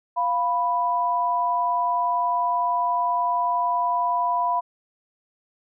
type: tone pair together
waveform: sine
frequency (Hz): 698.5 / 987.8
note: F5 / B5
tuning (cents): 0 / 0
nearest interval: tritone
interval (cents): 600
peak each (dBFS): -25 / -21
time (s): 0.16-4.61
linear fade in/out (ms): 20
effects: none